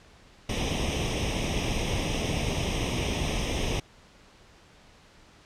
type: noise with comb filter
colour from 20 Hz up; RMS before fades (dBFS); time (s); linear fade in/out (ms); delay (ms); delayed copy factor
pink; -28; 0.49-3.8; 5; 0.34; +0.8
effects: pink hiss -55 dBFS RMS until 5.45 s + low-pass 6000 Hz 12 dB/octave